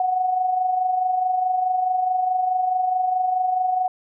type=tone with amplitude modulation; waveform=sine; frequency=739 Hz; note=F#5; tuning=2 cents flat; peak=-16 dBFS; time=0-3.88 s; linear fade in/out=2 ms; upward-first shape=sine; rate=24.7 Hz; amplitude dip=50%; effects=none